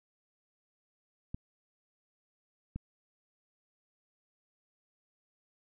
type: clicks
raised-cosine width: 5 ms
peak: -25 dBFS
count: 2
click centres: 1.345 / 2.76 s
effects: none